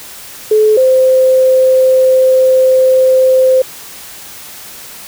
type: tone pair in turn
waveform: sine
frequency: 430 / 519 Hz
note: A4 / C5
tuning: -40 / -14 cents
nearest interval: minor third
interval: 326 cents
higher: second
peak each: -5 dBFS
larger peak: neither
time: 0.51-0.77 / 0.77-3.62 s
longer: second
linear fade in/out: 5 ms
effects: white hiss -31 dBFS RMS until 5.07 s